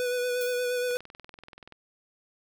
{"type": "tone with vibrato", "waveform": "square", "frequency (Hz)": 493.9, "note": "B4", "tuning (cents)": 0, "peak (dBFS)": -27, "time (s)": [0, 0.97], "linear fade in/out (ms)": 0, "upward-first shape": "sine", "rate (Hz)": 8.5, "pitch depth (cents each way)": 20}
{"type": "noise with exponential decay", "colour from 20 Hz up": "violet", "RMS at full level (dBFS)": -36, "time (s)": [0.41, 0.71], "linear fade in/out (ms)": 1, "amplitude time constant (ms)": 65}
{"type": "click train", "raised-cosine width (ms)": 0.3, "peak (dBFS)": -30, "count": 18, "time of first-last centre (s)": [0.91, 1.723], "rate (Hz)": 20.9}
{"effects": []}